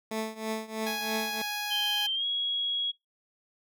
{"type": "tone with tremolo", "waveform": "15% pulse", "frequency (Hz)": 220, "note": "A3", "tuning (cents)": 0, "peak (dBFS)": -22, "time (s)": [0.11, 1.42], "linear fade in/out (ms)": 5, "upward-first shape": "triangle", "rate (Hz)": 3.1, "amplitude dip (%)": 90}
{"type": "tone", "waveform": "10% pulse", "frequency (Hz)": 831, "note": "G#5", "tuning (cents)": 1, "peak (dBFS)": -23, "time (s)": [0.86, 2.07], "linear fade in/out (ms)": 10}
{"type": "tone with pitch glide", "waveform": "sine", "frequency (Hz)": [3136, 3319], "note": ["G7", "G#7"], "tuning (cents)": [0, -2], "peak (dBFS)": -27, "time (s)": [1.7, 2.92], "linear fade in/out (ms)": 20, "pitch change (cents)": 98, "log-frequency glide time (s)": [2.14, 2.25]}
{"effects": ["noise-tail reverb RT60 0.2 s tail -25 dB re dry"]}